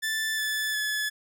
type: tone with pitch steps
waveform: sawtooth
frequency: 1760 / 1737.8 / 1715.8 Hz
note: A6 / A6 / A6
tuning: 0 / -22 / -44 cents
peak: -23 dBFS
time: 0.02-1.1 s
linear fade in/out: 20 ms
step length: 360 ms
effects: none